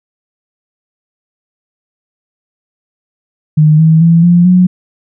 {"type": "tone with pitch steps", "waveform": "sine", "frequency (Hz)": [153.4, 160.01, 166.9, 174.09, 181.58], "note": ["D#3", "D#3", "E3", "F3", "F#3"], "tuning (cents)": [-24, 49, 22, -5, -32], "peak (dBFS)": -3, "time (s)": [3.57, 4.67], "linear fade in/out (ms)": 10, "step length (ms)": 220, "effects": []}